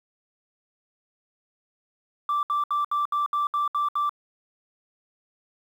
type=tone bursts; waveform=sine; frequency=1171 Hz; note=D6; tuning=5 cents flat; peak=-20 dBFS; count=9; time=2.29-4.094 s; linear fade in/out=2 ms; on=140 ms; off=68 ms; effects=tanh soft clip ceiling -19 dBFS + 9-bit